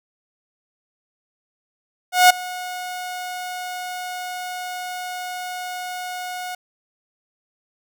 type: tone with ADSR envelope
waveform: sawtooth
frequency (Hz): 727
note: F#5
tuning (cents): -31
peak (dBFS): -3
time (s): 2.12-6.55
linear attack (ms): 180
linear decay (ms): 8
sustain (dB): -21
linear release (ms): 4
effects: none